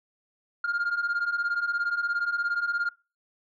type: beating tone pair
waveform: sine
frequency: 1396.9 / 1413.9 Hz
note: F6 / F6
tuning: 0 / +21 cents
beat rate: 17 Hz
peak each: -28 / -25 dBFS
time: 0.64-2.89 s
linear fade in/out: 5 ms
effects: noise-tail reverb RT60 0.3 s tail -24 dB re dry + tanh soft clip ceiling -22 dBFS